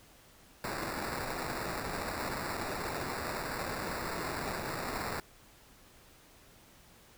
white noise with sample-and-hold, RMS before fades -37 dBFS, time 0.64-5.2 s, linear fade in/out 2 ms, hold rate 3150 Hz, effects pink hiss -59 dBFS RMS until 7.17 s

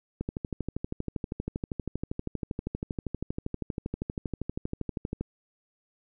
click train, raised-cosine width 3 ms, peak -18 dBFS, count 64, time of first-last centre 0.21-5.21 s, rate 12.6 Hz, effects none

